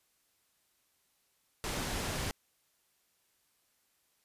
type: low-pass noise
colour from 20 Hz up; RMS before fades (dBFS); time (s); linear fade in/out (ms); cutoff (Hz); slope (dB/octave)
pink; -36; 1.64-2.31; 0; 11000; 12
effects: white hiss -74 dBFS RMS until 4.24 s + resampled to 32000 Hz